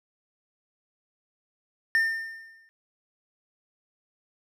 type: tone with exponential decay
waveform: triangle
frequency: 1807 Hz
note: A6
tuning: 46 cents sharp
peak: -16 dBFS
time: 1.95-2.69 s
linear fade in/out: 0 ms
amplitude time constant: 160 ms
effects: none